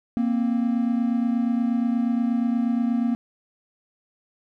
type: tone pair together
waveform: triangle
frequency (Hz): 233.6 / 262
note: A#3 / C4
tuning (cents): +4 / +2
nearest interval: major second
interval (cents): 198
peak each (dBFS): -19 / -24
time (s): 0.17-3.15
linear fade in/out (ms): 0
effects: none